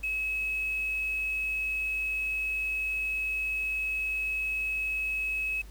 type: tone with quantisation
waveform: sine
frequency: 2570 Hz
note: E7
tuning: 45 cents flat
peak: -28 dBFS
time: 0.03-5.62 s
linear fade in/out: 10 ms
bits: 8
effects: added 50 Hz sine -43 dBFS peak until 5.7 s + pink hiss -56 dBFS RMS until 5.7 s